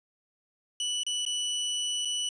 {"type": "tone with dropouts", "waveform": "sawtooth", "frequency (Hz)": 2962, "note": "F#7", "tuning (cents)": 1, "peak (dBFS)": -25, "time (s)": [0.8, 2.29], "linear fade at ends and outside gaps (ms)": 2, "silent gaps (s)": [[1.034, 1.065], [1.252, 1.263], [2.05, 2.054]], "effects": ["resampled to 22050 Hz"]}